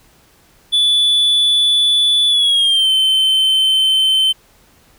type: tone with pitch glide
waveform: triangle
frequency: 3460 to 3083 Hz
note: A7 to G7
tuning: -30 to -29 cents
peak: -9 dBFS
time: 0.72-4.33 s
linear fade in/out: 20 ms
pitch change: -199 cents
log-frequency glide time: 2.28-2.9 s
effects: pink hiss -51 dBFS RMS until 4.98 s